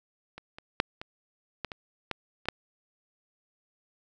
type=clicks; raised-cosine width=0.3 ms; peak=-26 / -27 / -6 / -22 / -16 / -22 / -14 / -30 / -8 dBFS; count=9; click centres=0.38 / 0.585 / 0.801 / 1.015 / 1.647 / 1.718 / 2.113 / 2.456 / 2.486 s; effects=none